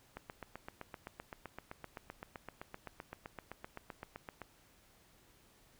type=click train; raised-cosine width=0.5 ms; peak=-29 dBFS; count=34; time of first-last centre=0.17-4.417 s; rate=7.77 Hz; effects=pink hiss -66 dBFS RMS until 5.79 s